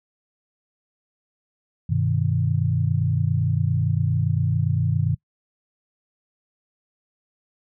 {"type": "chord", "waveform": "sine", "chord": "G augmented", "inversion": "none", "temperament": "equal with one note detuned", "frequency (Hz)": [98, 125.34, 155.56], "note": ["G2", "B2", "D#3"], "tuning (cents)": [0, 26, 0], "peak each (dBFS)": -23, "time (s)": [1.89, 5.15], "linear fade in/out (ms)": 10, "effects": ["noise-tail reverb RT60 0.1 s tail -23 dB re dry"]}